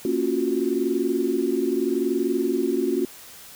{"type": "chord", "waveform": "sine", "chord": "Gb major seventh", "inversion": "first", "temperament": "equal", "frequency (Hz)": [233.1, 277.2, 349.2, 370], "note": ["Bb3", "Db4", "F4", "Gb4"], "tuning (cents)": [0, 0, 0, 0], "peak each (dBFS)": [-29, -26, -25, -25], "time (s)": [0.05, 3.05], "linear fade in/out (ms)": 2, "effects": ["white hiss -44 dBFS RMS until 3.55 s"]}